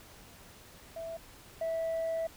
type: tone pair in turn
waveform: sine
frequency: 659.3 / 654.7 Hz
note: E5 / E5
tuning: 0 / -12 cents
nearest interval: unison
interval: 12 cents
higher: first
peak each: -37 / -28 dBFS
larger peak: second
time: 0.96-1.17 / 1.61-2.27 s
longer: second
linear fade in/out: 5 ms
effects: tanh soft clip ceiling -29 dBFS + pink hiss -54 dBFS RMS until 2.36 s